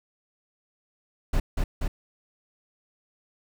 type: noise with echo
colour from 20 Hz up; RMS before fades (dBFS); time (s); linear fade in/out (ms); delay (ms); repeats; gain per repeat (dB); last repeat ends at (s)
brown; -22; 1.33-1.4; 5; 240; 2; -2; 1.88
effects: none